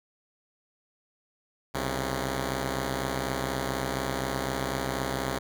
5% pulse tone pair together, 64.1 / 135.82 Hz, C2 / C#3, -35 / -35 cents, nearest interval octave + minor second, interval 1300 cents, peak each -20 dBFS, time 1.74-5.39 s, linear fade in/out 10 ms, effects none

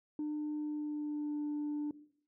sine tone with pitch glide, 300.4 to 295.9 Hz, D4 to D4, +39 to +13 cents, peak -32 dBFS, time 0.19-1.91 s, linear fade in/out 2 ms, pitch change -26 cents, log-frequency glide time 0.6-1.38 s, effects noise-tail reverb RT60 0.6 s tail -17 dB re dry + tanh soft clip ceiling -32 dBFS

